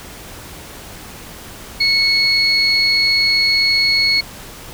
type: tone pair together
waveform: sine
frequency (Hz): 2209 / 4343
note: C#7 / C#8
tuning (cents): -7 / -36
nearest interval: octave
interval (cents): 1171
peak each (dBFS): -15 / -13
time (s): 1.8-4.21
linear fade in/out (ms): 10
effects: tanh soft clip ceiling -5 dBFS + pink hiss -35 dBFS RMS until 4.73 s